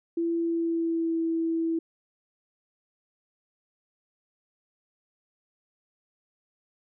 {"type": "tone with pitch glide", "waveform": "sine", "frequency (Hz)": [335.8, 328.5], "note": ["E4", "E4"], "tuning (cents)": [32, -6], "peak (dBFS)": -24, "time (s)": [0.17, 1.79], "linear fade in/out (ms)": 5, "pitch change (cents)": -38, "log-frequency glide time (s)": [0.34, 1.19], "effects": []}